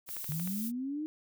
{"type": "noise", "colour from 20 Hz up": "violet", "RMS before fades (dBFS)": -40, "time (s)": [0.06, 0.72], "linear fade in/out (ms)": 50}
{"type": "click train", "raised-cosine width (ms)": 0.3, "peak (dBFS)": -29, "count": 6, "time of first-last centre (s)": [0.09, 0.475], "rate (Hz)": 13}
{"type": "linear sweep", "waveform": "sine", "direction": "up", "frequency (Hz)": [144.9, 314.2], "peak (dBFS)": -33, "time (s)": [0.29, 1.06], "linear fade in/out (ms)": 0}
{"effects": []}